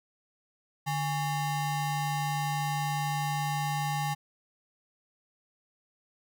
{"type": "ring-modulated tone", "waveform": "square", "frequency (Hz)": 485.9, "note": "B4", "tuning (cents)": -28, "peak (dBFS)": -26, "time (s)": [0.86, 4.15], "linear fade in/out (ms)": 20, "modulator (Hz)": 338, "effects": []}